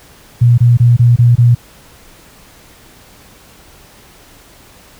sine tone bursts, 120 Hz, B2, 49 cents flat, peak -4 dBFS, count 6, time 0.41-1.55 s, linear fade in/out 10 ms, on 170 ms, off 24 ms, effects pink hiss -42 dBFS RMS until 4.99 s

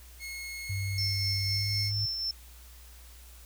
sawtooth tone, 2170 Hz, C#7, 37 cents flat, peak -34 dBFS, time 0.19-1.92 s, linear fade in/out 50 ms
sine tone with pitch glide, 98 to 102.52 Hz, G2 to G#2, 0 to -22 cents, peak -30 dBFS, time 0.69-2.06 s, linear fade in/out 10 ms, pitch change +78 cents, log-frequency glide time 1.48-1.67 s
sine tone with tremolo, 5350 Hz, E8, 25 cents sharp, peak -28 dBFS, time 0.98-2.31 s, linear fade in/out 2 ms, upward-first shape triangle, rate 4 Hz, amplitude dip 40%
effects added 60 Hz sine -49 dBFS peak until 3.45 s + white hiss -55 dBFS RMS until 3.45 s

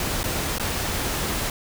pink noise with dropouts, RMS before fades -26 dBFS, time 0-1.5 s, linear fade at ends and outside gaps 2 ms, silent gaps 0.232-0.239 / 0.584-0.597 s, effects none

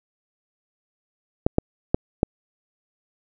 clicks, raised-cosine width 2 ms, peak -3 dBFS, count 4, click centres 1.465 / 1.584 / 1.945 / 2.231 s, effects none

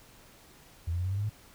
sine tone with pitch steps, 83.3 / 86.79 / 90.42 / 94.21 / 98.15 / 102.26 / 106.54 Hz, E2 / F2 / F#2 / F#2 / G2 / G#2 / G#2, +19 / -10 / -39 / +32 / +3 / -26 / +45 cents, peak -28 dBFS, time 0.87-1.297 s, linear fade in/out 10 ms, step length 61 ms, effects pink hiss -56 dBFS RMS until 1.54 s

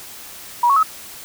sine tone with pitch steps, 959 / 1108 / 1280.1 Hz, A#5 / C#6 / D#6, +49 / -1 / +49 cents, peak -11 dBFS, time 0.63-0.831 s, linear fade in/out 5 ms, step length 67 ms, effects white hiss -37 dBFS RMS until 1.24 s

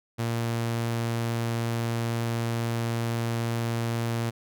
sawtooth tone, 116.2 Hz, A#2, 5 cents flat, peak -22 dBFS, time 0.18-4.31 s, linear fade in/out 20 ms, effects none

